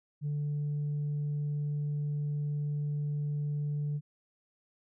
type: tone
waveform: sine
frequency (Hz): 146.83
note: D3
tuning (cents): 0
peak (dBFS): -28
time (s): 0.21-4.01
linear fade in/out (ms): 50
effects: tanh soft clip ceiling -28 dBFS